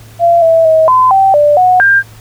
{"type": "tone with pitch steps", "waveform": "sine", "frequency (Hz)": [684, 656, 638, 1021, 775, 589, 733, 1595], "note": ["F5", "E5", "D#5", "C6", "G5", "D5", "F#5", "G6"], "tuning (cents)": [-36, -9, 43, -43, -20, 5, -16, 30], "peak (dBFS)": -4, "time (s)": [0.19, 2.03], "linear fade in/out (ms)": 50, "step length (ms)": 230, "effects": ["added 110 Hz sine -34 dBFS peak until 2.2 s", "pink hiss -40 dBFS RMS until 2.2 s"]}